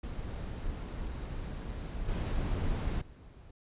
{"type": "noise with level steps", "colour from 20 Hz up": "brown", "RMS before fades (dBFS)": [-38, -32, -51], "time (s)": [0.03, 3.51], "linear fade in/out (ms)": 5, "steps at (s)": [2.08, 3.01], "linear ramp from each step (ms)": 5, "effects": ["resampled to 8000 Hz"]}